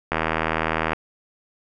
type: click train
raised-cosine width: 0.5 ms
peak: -6 dBFS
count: 66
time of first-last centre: 0.12-0.932 s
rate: 80 Hz
effects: none